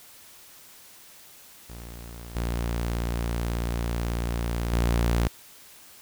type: tone with level steps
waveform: sawtooth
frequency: 58.27 Hz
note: A#1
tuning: in tune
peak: -35 / -22 / -17 dBFS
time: 1.69-5.28 s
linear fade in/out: 10 ms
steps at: 2.35 / 4.72 s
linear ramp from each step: 10 ms
effects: white hiss -50 dBFS RMS until 6.01 s